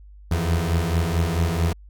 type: beating tone pair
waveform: 30% pulse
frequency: 80.8 / 85.3 Hz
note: E2 / F2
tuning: -34 / -40 cents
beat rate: 4.5 Hz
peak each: -21 / -19 dBFS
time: 0.31-1.73 s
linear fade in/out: 5 ms
effects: added 50 Hz sine -42 dBFS peak until 1.89 s